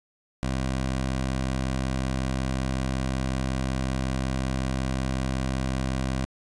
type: tone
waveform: 15% pulse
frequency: 65.41 Hz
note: C2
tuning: in tune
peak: -19 dBFS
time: 0.43-6.25 s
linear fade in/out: 0 ms
effects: resampled to 22050 Hz